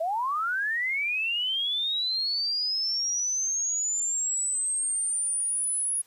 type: linear sweep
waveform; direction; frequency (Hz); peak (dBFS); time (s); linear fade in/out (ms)
sine; up; 622.3 to 10490; -25; 0-6.02; 10
effects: white hiss -60 dBFS RMS until 6.06 s + resampled to 32000 Hz